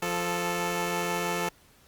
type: tone pair together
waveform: 10% pulse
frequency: 174.53 / 439.4 Hz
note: F3 / A4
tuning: -1 / -2 cents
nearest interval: octave + major third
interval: 1599 cents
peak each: -22 dBFS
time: 0.02-1.49 s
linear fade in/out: 5 ms
effects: pink hiss -59 dBFS RMS until 1.87 s + Opus 48 kbps